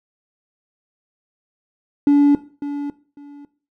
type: tone with echo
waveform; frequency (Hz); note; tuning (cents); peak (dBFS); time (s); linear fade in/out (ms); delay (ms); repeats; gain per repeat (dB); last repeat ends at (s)
triangle; 287; D4; -40; -6; 2.07-2.35; 2; 550; 2; -14; 3.45
effects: noise-tail reverb RT60 0.4 s tail -18 dB re dry + tanh soft clip ceiling -6 dBFS